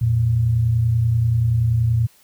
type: tone pair together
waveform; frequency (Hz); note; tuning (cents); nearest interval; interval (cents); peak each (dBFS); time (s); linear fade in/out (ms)
sine; 85.76 / 116.2; F2 / A#2; -31 / -5; perfect fourth; 526; -24 / -15; 0.01-2.07; 10
effects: white hiss -54 dBFS RMS until 2.23 s